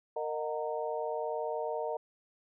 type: harmonic tone with a mistuned harmonic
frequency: 154.1 Hz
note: D#3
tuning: 16 cents flat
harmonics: 3 / 4 / 5 / 6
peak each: -36 / -36 / -40 / -40 dBFS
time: 0.16-1.97 s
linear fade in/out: 5 ms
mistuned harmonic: 5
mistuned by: -77 cents
effects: none